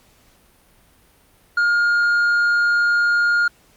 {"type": "tone with tanh clipping", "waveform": "triangle", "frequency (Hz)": 1418, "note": "F6", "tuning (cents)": 26, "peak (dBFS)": -15, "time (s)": [1.57, 3.48], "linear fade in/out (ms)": 5, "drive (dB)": 8, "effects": ["pink hiss -55 dBFS RMS until 3.76 s", "Opus 48 kbps"]}